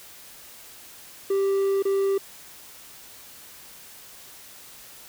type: tone with dropouts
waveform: triangle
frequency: 392 Hz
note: G4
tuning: in tune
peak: -18 dBFS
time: 1.3-2.18 s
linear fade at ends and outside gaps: 5 ms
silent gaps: 1.825-1.852 s
effects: white hiss -46 dBFS RMS until 5.08 s